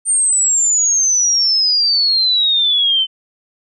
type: exponential sweep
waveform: sine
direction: down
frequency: 8900 to 3049 Hz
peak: -11 dBFS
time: 0.05-3.07 s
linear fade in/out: 50 ms
effects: none